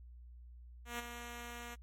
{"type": "tone with ADSR envelope", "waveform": "5% pulse", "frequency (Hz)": 238.5, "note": "A#3", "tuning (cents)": 40, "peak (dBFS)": -26, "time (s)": [0.85, 1.76], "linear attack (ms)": 140, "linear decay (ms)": 19, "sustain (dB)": -8, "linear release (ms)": 26, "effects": ["added 60 Hz sine -51 dBFS peak until 1.82 s", "MP3 64 kbps"]}